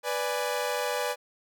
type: chord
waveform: sawtooth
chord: G# diminished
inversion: first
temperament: equal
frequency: 493.9 / 587.3 / 830.6 Hz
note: B4 / D5 / G#5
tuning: 0 / 0 / 0 cents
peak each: -27 / -28 / -30 dBFS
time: 0.03-1.16 s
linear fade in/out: 50 ms
effects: none